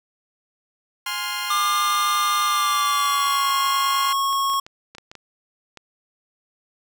15% pulse chord, F minor, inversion first, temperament equal with one note detuned, 830.6 / 1046.5 / 1411.5 Hz, Ab5 / C6 / F6, 0 / 0 / +18 cents, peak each -27 / -21 / -23 dBFS, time 1.06-4.13 s, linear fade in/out 5 ms
square tone with pitch glide, 1202 to 1095.9 Hz, D6 to C#6, +40 to -20 cents, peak -20 dBFS, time 1.5-4.6 s, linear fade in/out 5 ms, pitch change -160 cents, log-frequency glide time 2.43-3.54 s
clicks, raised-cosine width 0.2 ms, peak -23 dBFS, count 12, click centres 3.27 / 3.495 / 3.672 / 4.328 / 4.499 / 4.536 / 4.665 / 4.95 / 4.983 / 5.115 / 5.153 / 5.773 s
effects none

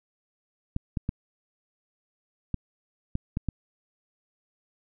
clicks, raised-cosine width 5 ms, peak -15 dBFS, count 7, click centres 0.764 / 0.972 / 1.091 / 2.543 / 3.154 / 3.371 / 3.487 s, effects none

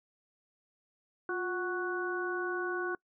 harmonic tone with a mistuned harmonic, 370 Hz, F#4, in tune, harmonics 1 / 2 / 3 / 4, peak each -34 / -43 / -40 / -36 dBFS, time 1.29-2.95 s, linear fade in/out 2 ms, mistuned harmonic 1, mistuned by -69 cents, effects noise-tail reverb RT60 0.1 s tail -24 dB re dry

